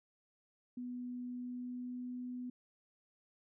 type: tone with pitch glide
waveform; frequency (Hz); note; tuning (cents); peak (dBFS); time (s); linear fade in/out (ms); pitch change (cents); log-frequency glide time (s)
sine; 246.9 to 248.6; B3 to B3; 0 to +12; -40; 0.77-2.5; 5; +12; 1.3-2.11
effects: none